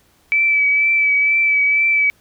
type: tone with vibrato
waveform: sine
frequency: 2304 Hz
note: D7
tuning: 34 cents flat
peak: -12 dBFS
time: 0.32-2.1 s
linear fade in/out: 0 ms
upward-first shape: triangle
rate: 2.1 Hz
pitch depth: 29 cents each way
effects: pink hiss -56 dBFS RMS until 2.2 s